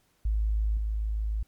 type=tone with level steps; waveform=sine; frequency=53.4 Hz; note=G#1; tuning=49 cents sharp; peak=-23 / -26 dBFS; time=0.25-1.43 s; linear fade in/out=5 ms; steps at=0.77 s; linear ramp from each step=2 ms; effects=pink hiss -68 dBFS RMS until 1.47 s + MP3 96 kbps